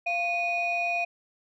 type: tone pair together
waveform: sine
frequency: 694 / 2473 Hz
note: F5 / D#7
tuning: -11 / -11 cents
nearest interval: octave + minor seventh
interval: 2200 cents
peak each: -27 / -26 dBFS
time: 0.06-1.05 s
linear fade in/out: 10 ms
effects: tanh soft clip ceiling -20 dBFS